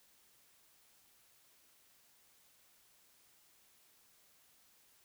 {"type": "silence", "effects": ["white hiss -68 dBFS RMS until 5.04 s"]}